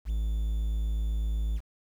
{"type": "tone with quantisation", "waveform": "triangle", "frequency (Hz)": 54, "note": "A1", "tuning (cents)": -32, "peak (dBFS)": -24, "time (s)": [0.05, 1.61], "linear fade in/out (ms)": 50, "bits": 9, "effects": []}